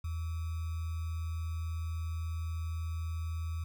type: tone with sample-and-hold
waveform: sine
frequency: 81.8 Hz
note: E2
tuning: 13 cents flat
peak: -33 dBFS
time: 0.04-3.64 s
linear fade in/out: 5 ms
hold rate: 1225 Hz
effects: none